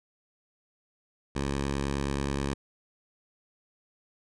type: tone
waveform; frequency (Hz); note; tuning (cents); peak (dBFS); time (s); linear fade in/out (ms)
10% pulse; 69.5; C#2; +5; -20; 1.35-2.54; 10
effects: resampled to 22050 Hz